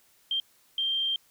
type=tone bursts at uneven times; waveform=sine; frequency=3168 Hz; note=G7; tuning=18 cents sharp; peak=-25 dBFS; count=2; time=0.31-0.4 / 0.78-1.16 s; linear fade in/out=2 ms; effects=white hiss -63 dBFS RMS until 1.3 s